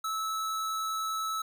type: tone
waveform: square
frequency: 1305 Hz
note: E6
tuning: 18 cents flat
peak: -31 dBFS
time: 0.04-1.42 s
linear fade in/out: 5 ms
effects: none